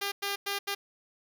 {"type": "tone bursts at uneven times", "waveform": "5% pulse", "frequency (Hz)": 400.7, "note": "G4", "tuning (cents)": 38, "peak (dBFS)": -19, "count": 4, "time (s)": [[0.01, 0.12], [0.22, 0.36], [0.46, 0.59], [0.67, 0.75]], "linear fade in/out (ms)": 10, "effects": []}